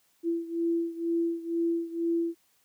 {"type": "beating tone pair", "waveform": "sine", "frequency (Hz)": [335.2, 337.3], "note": ["E4", "E4"], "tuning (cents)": [29, 40], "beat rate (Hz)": 2.1, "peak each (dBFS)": [-28, -31], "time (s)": [0.23, 2.35], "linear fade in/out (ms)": 50, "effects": ["white hiss -68 dBFS RMS until 2.64 s", "high-pass 60 Hz 12 dB/octave"]}